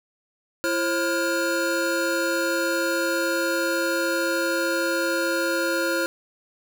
square tone cluster, 336.9 / 537 / 1415 Hz, E4 / C5 / F6, +38 / +45 / +22 cents, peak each -27 dBFS, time 0.64-6.06 s, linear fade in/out 0 ms, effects none

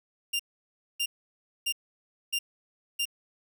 sawtooth tone bursts, 2794 Hz, F7, in tune, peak -23 dBFS, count 5, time 0.33-3.055 s, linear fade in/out 10 ms, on 65 ms, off 600 ms, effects none

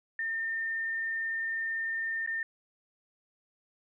sine tone with dropouts, 1811 Hz, A6, 49 cents sharp, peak -30 dBFS, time 0.19-2.43 s, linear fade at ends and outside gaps 2 ms, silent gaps 2.263-2.274 s, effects none

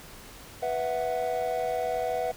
triangle chord, B suspended fourth, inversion none, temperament equal, 493.9 / 659.3 / 740 Hz, B4 / E5 / F#5, 0 / 0 / 0 cents, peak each -29 dBFS, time 0.62-2.32 s, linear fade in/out 10 ms, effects pink hiss -47 dBFS RMS until 2.36 s

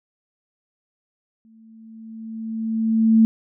sine tone with exponential growth, 223.1 Hz, A3, 24 cents sharp, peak -9 dBFS, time 1.45-3.25 s, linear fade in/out 0 ms, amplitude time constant 390 ms, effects none

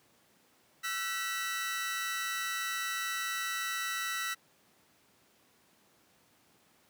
sawtooth tone cluster, 1331 / 1514 / 1945 Hz, E6 / F#6 / B6, +16 / +39 / -27 cents, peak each -34 / -38 / -32 dBFS, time 0.83-4.35 s, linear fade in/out 20 ms, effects pink hiss -66 dBFS RMS until 6.89 s + high-pass 150 Hz 12 dB/octave

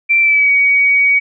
sine tone with pitch glide, 2349 to 2255 Hz, D7 to C#7, 0 to +29 cents, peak -8 dBFS, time 0.09-1.2 s, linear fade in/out 20 ms, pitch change -71 cents, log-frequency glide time 0.2-0.51 s, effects none

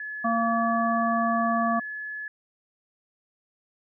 sine tone, 1710 Hz, A6, 50 cents flat, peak -32 dBFS, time 0-2.28 s, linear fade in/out 2 ms
harmonic tone, 229.6 Hz, A#3, 26 cents flat, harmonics 1 / 3 / 5, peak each -26 / -26 / -26 dBFS, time 0.24-1.8 s, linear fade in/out 10 ms
effects none

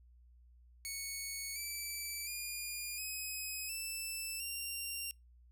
10% pulse tone with pitch steps, 2217 / 2318 / 2423 / 2533 / 2649 / 2769 Hz, C#7 / D7 / D#7 / D#7 / E7 / F7, 0 / -23 / -47 / +30 / +8 / -15 cents, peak -31 dBFS, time 0.85-5.11 s, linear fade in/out 0 ms, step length 710 ms, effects noise-tail reverb RT60 0.2 s tail -26 dB re dry + added 60 Hz sine -59 dBFS peak until 5.51 s

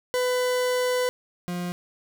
40% pulse tone pair in turn, 500 / 176.78 Hz, B4 / F3, +21 / +21 cents, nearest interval octave + tritone, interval 1800 cents, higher first, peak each -21 / -27 dBFS, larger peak first, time 0.14-1.09 / 1.48-1.72 s, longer first, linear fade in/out 0 ms, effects none

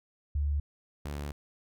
sine / sawtooth tone pair in turn, 72.5 / 72.5 Hz, D2 / D2, -22 / -22 cents, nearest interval unison, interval 0 cents, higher neither, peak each -26 / -31 dBFS, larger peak first, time 0.35-0.6 / 1.05-1.32 s, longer second, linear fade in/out 5 ms, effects none

